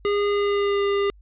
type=tone with pitch glide; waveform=square; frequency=408.6 to 401.3 Hz; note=G#4 to G4; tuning=-28 to +41 cents; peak=-20 dBFS; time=0.05-1.1 s; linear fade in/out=0 ms; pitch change=-31 cents; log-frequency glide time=0.28-0.83 s; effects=added 50 Hz sine -47 dBFS peak until 1.21 s + resampled to 8000 Hz